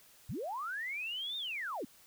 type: linear two-way sweep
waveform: sine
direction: up then down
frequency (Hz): 73.8 to 3700 to 195.3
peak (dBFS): -36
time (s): 0.29-1.85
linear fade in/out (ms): 5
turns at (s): 1.37
effects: white hiss -61 dBFS RMS until 2.06 s